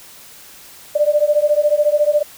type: beating tone pair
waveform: sine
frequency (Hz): 587.3 / 601.3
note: D5 / D5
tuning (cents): 0 / +41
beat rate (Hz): 14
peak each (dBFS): -15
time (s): 0.95-2.23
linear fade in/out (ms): 10
effects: white hiss -41 dBFS RMS until 2.37 s